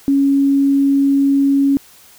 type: tone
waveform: sine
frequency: 277.2 Hz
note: C#4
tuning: in tune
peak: -10 dBFS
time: 0.08-1.77 s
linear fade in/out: 0 ms
effects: white hiss -45 dBFS RMS until 2.18 s